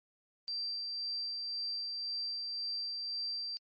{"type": "tone with tremolo", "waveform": "sine", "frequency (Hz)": 4699, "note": "D8", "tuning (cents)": 0, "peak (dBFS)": -34, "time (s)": [0.48, 3.57], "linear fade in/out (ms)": 0, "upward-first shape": "sine", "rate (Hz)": 1.9, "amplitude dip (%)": 25, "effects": ["MP3 32 kbps"]}